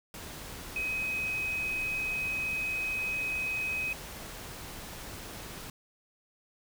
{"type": "tone in noise", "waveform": "sine", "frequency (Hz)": 2527, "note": "D#7", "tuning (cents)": 26, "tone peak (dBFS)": -30, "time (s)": [0.76, 3.93], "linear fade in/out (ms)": 2, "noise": "pink", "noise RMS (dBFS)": -43, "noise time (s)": [0.14, 5.7], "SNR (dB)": 10, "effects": []}